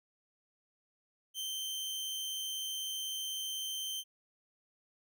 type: tone with amplitude modulation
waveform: sawtooth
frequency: 3112 Hz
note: G7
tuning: 13 cents flat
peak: -32 dBFS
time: 1.34-4.04 s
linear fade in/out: 50 ms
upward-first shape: sine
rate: 202 Hz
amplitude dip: 25%
effects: none